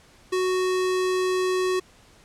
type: tone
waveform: square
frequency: 369.9 Hz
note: F#4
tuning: in tune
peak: -22 dBFS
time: 0.32-1.8 s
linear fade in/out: 10 ms
effects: pink hiss -54 dBFS RMS until 2.24 s + low-pass 9000 Hz 12 dB/octave